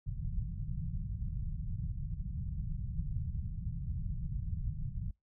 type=low-pass noise; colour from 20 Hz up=pink; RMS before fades=-37 dBFS; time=0.06-5.11 s; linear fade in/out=5 ms; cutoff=170 Hz; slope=48 dB/octave; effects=noise-tail reverb RT60 0.2 s tail -26 dB re dry